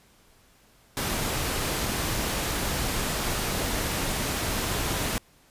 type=noise; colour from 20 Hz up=pink; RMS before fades=-28 dBFS; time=0.97-5.18 s; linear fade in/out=0 ms; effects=pink hiss -59 dBFS RMS until 5.5 s + resampled to 32000 Hz